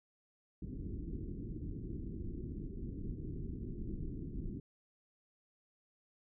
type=low-pass noise; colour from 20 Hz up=pink; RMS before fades=-42 dBFS; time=0.62-4.6 s; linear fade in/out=5 ms; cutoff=370 Hz; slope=48 dB/octave; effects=none